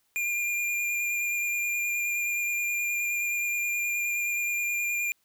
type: tone with vibrato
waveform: square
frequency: 2405 Hz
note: D7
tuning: 41 cents sharp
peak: -27 dBFS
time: 0.16-5.12 s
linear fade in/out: 0 ms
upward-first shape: square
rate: 9.5 Hz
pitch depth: 12 cents each way
effects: white hiss -71 dBFS RMS until 5.24 s